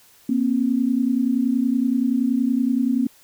sine tone pair together, 237.2 / 267.8 Hz, A#3 / C4, +30 / +40 cents, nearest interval major second, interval 210 cents, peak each -20 / -20 dBFS, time 0.29-3.07 s, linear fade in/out 5 ms, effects white hiss -53 dBFS RMS until 3.23 s

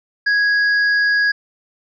sine tone pair together, 1661.2 / 4861 Hz, G#6 / D#8, 0 / -41 cents, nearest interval octave + perfect fifth, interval 1859 cents, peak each -13 / -25 dBFS, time 0.26-1.32 s, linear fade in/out 10 ms, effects none

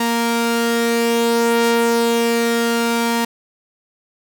sawtooth tone pair together, 233.1 / 465.9 Hz, A#3 / A#4, 0 / -1 cents, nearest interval octave, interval 1199 cents, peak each -14 dBFS, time 0-3.25 s, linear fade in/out 5 ms, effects none

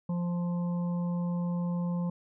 harmonic tone, 174.61 Hz, F3, in tune, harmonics 1 / 3 / 5 / 6, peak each -28 / -42 / -47 / -48 dBFS, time 0.09-2.1 s, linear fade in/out 5 ms, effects none

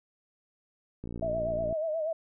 click train, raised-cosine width 3 ms, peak -26 dBFS, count 41, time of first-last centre 1.04-1.726 s, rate 58.3 Hz
sine tone with vibrato, 635 Hz, D#5, 35 cents sharp, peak -28 dBFS, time 1.22-2.13 s, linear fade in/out 5 ms, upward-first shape sine, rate 8.3 Hz, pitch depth 75 cents each way
effects none

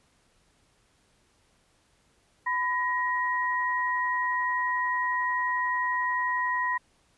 sine tone pair together, 1001.2 / 1890 Hz, B5 / A#6, +23 / +23 cents, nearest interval major seventh, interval 1100 cents, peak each -27 / -28 dBFS, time 2.46-6.78 s, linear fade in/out 10 ms, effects pink hiss -66 dBFS RMS until 7.17 s + resampled to 24000 Hz

